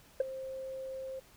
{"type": "tone with ADSR envelope", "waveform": "sine", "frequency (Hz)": 528, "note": "C5", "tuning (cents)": 16, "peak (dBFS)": -20, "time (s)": [0.2, 1.2], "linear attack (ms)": 5, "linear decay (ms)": 15, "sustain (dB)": -18, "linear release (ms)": 12, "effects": ["tanh soft clip ceiling -22 dBFS", "pink hiss -60 dBFS RMS until 1.36 s"]}